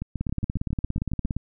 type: two click trains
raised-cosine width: 5 ms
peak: -14 / -17 dBFS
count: 21 / 10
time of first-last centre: 0.21-1.366 / 0.02-1.255 s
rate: 17.3 / 7.29 Hz
effects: none